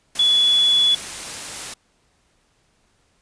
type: tone in noise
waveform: sine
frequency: 3415 Hz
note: G#7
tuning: 48 cents sharp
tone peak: -13 dBFS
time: 0.19-0.95 s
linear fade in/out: 5 ms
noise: white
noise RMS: -31 dBFS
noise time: 0.15-1.74 s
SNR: +15 dB
effects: pink hiss -63 dBFS RMS until 3.21 s + resampled to 22050 Hz